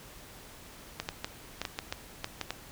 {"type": "clicks", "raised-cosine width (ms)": 0.2, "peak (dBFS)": -15, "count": 10, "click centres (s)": [1, 1.089, 1.245, 1.616, 1.652, 1.789, 1.925, 2.244, 2.413, 2.506], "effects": ["pink hiss -50 dBFS RMS until 2.71 s"]}